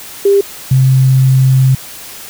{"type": "tone pair in turn", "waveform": "sine", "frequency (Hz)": [398.9, 131.51], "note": ["G4", "C3"], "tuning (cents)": [30, 9], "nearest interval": "octave + perfect fifth", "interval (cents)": 1921, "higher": "first", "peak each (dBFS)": -5, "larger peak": "neither", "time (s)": [[0.25, 0.41], [0.71, 1.75]], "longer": "second", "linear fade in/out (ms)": 5, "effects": ["white hiss -30 dBFS RMS until 2.29 s"]}